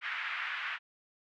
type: band-pass noise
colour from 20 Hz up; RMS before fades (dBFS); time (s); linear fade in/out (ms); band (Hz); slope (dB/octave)
pink; -37; 0.01-0.79; 50; 1400 to 2500; 24
effects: none